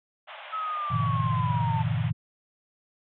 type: band-pass noise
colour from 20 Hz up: pink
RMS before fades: -43 dBFS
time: 0.27-2.11 s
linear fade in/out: 20 ms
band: 570 to 3500 Hz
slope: 96 dB/octave
type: linear sweep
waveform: sine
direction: down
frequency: 1300 to 880 Hz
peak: -28 dBFS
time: 0.52-1.83 s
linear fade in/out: 20 ms
type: chord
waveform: sine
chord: E half-diminished seventh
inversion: first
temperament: just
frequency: 98.89 / 118.67 / 148.33 / 164.81 Hz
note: G2 / Bb2 / D3 / E3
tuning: +16 / +31 / +18 / 0 cents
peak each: -31 / -27 / -30 / -32 dBFS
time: 0.9-2.13 s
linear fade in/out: 20 ms
effects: none